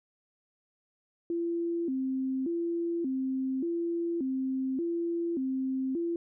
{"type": "tone with vibrato", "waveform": "sine", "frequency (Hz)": 298.9, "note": "D4", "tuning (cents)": 31, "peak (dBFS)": -28, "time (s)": [1.3, 6.16], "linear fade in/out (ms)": 2, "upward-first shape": "square", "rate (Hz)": 0.86, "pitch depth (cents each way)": 220, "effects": []}